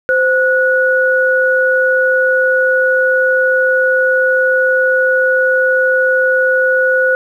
sine tone pair together, 518 / 1465.1 Hz, C5 / F#6, -17 / -17 cents, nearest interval octave + tritone, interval 1800 cents, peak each -12 dBFS, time 0.09-7.15 s, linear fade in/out 0 ms, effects 8-bit

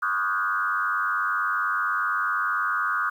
sine tone with frequency modulation, 1333 Hz, E6, 19 cents sharp, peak -22 dBFS, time 0.02-3.1 s, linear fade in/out 10 ms, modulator 95.7 Hz, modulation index 2.3, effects 9-bit

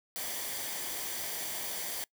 white noise with comb filter, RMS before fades -37 dBFS, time 0.16-2.04 s, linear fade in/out 0 ms, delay 0.75 ms, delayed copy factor -0.5, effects noise-tail reverb RT60 0.1 s tail -24 dB re dry

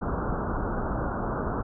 pink low-pass noise, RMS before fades -29 dBFS, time 0.01-1.63 s, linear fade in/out 20 ms, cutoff 1500 Hz, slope 96 dB/octave, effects none

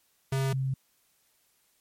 square / sine tone pair in turn, 134.6 / 133.05 Hz, C3 / C3, +49 / +29 cents, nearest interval unison, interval 20 cents, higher first, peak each -26 dBFS, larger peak neither, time 0.32-0.53 / 0.53-0.74 s, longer neither, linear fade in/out 5 ms, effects white hiss -69 dBFS RMS until 1.8 s + MP3 64 kbps

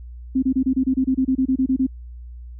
sine tone bursts, 261.6 Hz, C4, in tune, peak -15 dBFS, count 15, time 0.35-1.868 s, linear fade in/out 10 ms, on 76 ms, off 27 ms, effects added 60 Hz sine -34 dBFS peak until 2.59 s

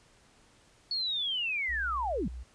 sine linear sweep, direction down, 4425 to 146.83 Hz, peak -29 dBFS, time 0.91-2.28 s, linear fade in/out 2 ms
sine tone with vibrato, 61.74 Hz, B1, in tune, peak -38 dBFS, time 1.68-2.44 s, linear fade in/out 20 ms, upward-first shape square, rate 6.4 Hz, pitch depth 10 cents each way
effects pink hiss -62 dBFS RMS until 2.54 s + resampled to 22050 Hz

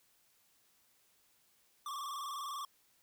square tone with vibrato, 1134 Hz, C#6, 39 cents sharp, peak -40 dBFS, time 1.86-2.65 s, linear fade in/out 2 ms, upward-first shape square, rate 20 Hz, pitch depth 68 cents each way, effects white hiss -71 dBFS RMS until 3.02 s

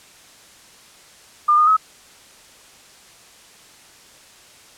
sine tone with pitch steps, 1203 / 1225 / 1280 Hz, D6 / D#6 / D#6, +41 / -27 / +49 cents, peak -11 dBFS, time 1.48-1.768 s, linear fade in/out 10 ms, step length 96 ms, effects white hiss -47 dBFS RMS until 4.77 s + low-pass 9000 Hz 12 dB/octave

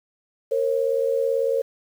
sine tone pair together, 462.9 / 541 Hz, A#4 / C#5, -12 / -42 cents, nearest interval minor third, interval 270 cents, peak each -22 dBFS, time 0.51-1.62 s, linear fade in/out 10 ms, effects 8-bit

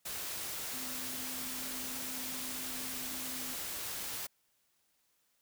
sine tone in noise, 256.2 Hz, C4, 36 cents flat, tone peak -48 dBFS, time 0.73-3.54 s, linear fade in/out 10 ms, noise white, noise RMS -40 dBFS, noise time 0.05-4.27 s, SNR -11 dB, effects white hiss -75 dBFS RMS until 5.41 s

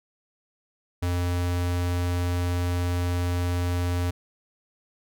square tone, 88.3 Hz, F2, 20 cents sharp, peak -24 dBFS, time 1.02-4.11 s, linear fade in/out 10 ms, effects none

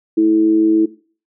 sine tone with amplitude modulation, 325.4 Hz, E4, 22 cents flat, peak -7 dBFS, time 0.17-0.86 s, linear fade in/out 10 ms, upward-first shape sine, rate 107 Hz, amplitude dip 50%, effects noise-tail reverb RT60 0.4 s tail -18 dB re dry

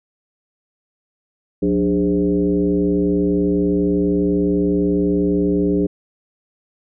sine tone with frequency modulation, 294.2 Hz, D4, 3 cents sharp, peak -14 dBFS, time 1.62-5.87 s, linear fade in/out 10 ms, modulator 112 Hz, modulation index 1.3, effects none

